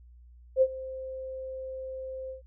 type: tone with ADSR envelope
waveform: sine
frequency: 523.3 Hz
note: C5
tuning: in tune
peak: -16 dBFS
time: 0.56-2.42 s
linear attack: 56 ms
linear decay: 54 ms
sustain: -19 dB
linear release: 120 ms
effects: added 60 Hz sine -50 dBFS peak until 2.46 s